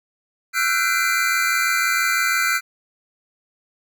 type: tone cluster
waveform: square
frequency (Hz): 1340 / 1463 / 1549 / 2039 / 2377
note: E6 / F#6 / G6 / C7 / D7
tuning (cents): +28 / -20 / -21 / -45 / +20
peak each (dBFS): -25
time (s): 0.53-2.61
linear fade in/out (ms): 50
effects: none